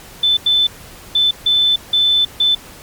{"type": "tone bursts at uneven times", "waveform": "sine", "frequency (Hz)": 3520, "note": "A7", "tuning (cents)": 0, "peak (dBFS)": -10, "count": 6, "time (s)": [[0.23, 0.37], [0.46, 0.67], [1.15, 1.31], [1.46, 1.76], [1.93, 2.25], [2.4, 2.55]], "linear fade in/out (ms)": 5, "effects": ["pink hiss -38 dBFS RMS until 2.82 s", "MP3 96 kbps"]}